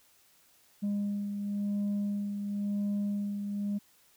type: beating tone pair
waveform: sine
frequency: 203.4 / 204.36 Hz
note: G#3 / G#3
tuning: -36 / -28 cents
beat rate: 0.96 Hz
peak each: -28 / -37 dBFS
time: 0.82-3.79 s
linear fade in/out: 20 ms
effects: tanh soft clip ceiling -27 dBFS + white hiss -64 dBFS RMS until 4.16 s